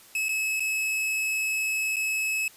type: tone with dropouts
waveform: 45% pulse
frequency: 2584 Hz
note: E7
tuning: 35 cents flat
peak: -25 dBFS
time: 0.15-2.48 s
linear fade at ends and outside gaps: 2 ms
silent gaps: 0.285-0.291 / 0.597-0.604 / 1.96-1.966 s
effects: white hiss -52 dBFS RMS until 2.56 s + resampled to 32000 Hz